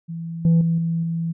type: tone with level steps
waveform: sine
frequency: 166 Hz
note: E3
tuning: 12 cents sharp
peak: -27 / -10 / -16 / -19 / -21 dBFS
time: 0.08-1.33 s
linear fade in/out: 20 ms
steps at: 0.45 / 0.61 / 0.78 / 1.03 s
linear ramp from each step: 2 ms
effects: tanh soft clip ceiling -11 dBFS